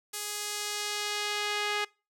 sawtooth tone with band-pass filter sweep, 415.6 Hz, G#4, 1 cent sharp, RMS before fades -33 dBFS, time 0.13-1.85 s, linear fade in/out 10 ms, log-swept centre 9600 to 2400 Hz, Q 0.81, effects noise-tail reverb RT60 0.3 s tail -24 dB re dry

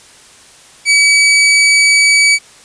sawtooth tone, 2283 Hz, D7, 50 cents flat, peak -3 dBFS, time 0.85-2.39 s, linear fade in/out 50 ms, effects white hiss -41 dBFS RMS until 2.64 s + resampled to 22050 Hz

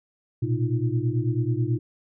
sine tone cluster, 116.1 / 125.3 / 309.7 / 346.8 Hz, A#2 / B2 / D#4 / F4, -7 / +25 / -8 / -12 cents, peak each -25 / -25 / -31 / -32 dBFS, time 0.42-1.79 s, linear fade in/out 10 ms, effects none

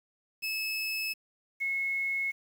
30% pulse / sine tone pair in turn, 2598 / 2180 Hz, E7 / C#7, -26 / -29 cents, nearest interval minor third, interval 303 cents, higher first, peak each -28 dBFS, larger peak neither, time 0.42-1.14 / 1.6-2.32 s, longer neither, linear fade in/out 20 ms, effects 9-bit

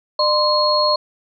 sine tone cluster, 601 / 1037 / 4300 Hz, D5 / C6 / C8, +40 / -16 / +47 cents, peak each -18 dBFS, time 0.19-0.96 s, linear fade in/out 5 ms, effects none

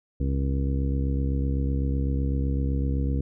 harmonic tone, 67.9 Hz, C#2, 35 cents flat, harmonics 1 / 2 / 3 / 4 / 5 / 6 / 7, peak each -24 / -29 / -36 / -32 / -41 / -45 / -39 dBFS, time 0.2-3.21 s, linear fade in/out 5 ms, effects none

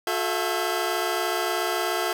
20% pulse tone cluster, 361.4 / 435 / 666 / 1612 Hz, F#4 / A4 / E5 / G6, -41 / -20 / +18 / +48 cents, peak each -23 / -25 / -24 / -28 dBFS, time 0.07-2.13 s, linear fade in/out 2 ms, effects none

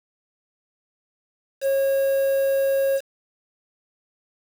triangle tone with quantisation, 545 Hz, C#5, 29 cents flat, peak -16 dBFS, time 1.61-3.01 s, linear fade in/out 50 ms, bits 6, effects none

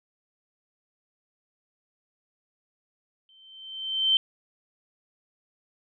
sine tone with exponential growth, 3105 Hz, G7, 17 cents flat, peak -16 dBFS, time 3.29-4.17 s, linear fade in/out 1 ms, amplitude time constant 190 ms, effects none

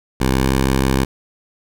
10% pulse tone with pitch glide, 65.41 to 66.36 Hz, C2 to C2, 0 to +25 cents, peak -6 dBFS, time 0.2-1.05 s, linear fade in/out 10 ms, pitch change +25 cents, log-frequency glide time 0.39-0.47 s, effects none

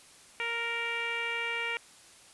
10% pulse tone with low-pass filter, 466.2 Hz, A#4, in tune, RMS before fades -33 dBFS, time 0.4-1.77 s, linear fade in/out 0 ms, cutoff 2500 Hz, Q 4, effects white hiss -55 dBFS RMS until 2.33 s + resampled to 24000 Hz

